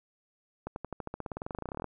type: accelerating click train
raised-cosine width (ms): 1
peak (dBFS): -22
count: 25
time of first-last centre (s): 0.67-1.843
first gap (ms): 91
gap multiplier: 0.94
effects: none